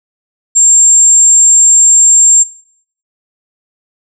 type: tone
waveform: sine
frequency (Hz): 7410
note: A#8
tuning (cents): -11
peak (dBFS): -3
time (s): 0.55-2.44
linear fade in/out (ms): 20
effects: noise-tail reverb RT60 0.6 s tail -18 dB re dry